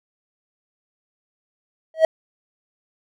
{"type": "tone with exponential growth", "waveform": "triangle", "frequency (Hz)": 641, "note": "E5", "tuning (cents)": -49, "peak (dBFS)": -4, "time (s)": [1.94, 2.05], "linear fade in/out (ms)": 2, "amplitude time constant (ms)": 23, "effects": []}